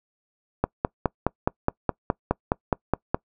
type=click train; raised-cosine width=1 ms; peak=-6 dBFS; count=13; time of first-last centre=0.64-3.145 s; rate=4.79 Hz; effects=noise-tail reverb RT60 0.1 s tail -25 dB re dry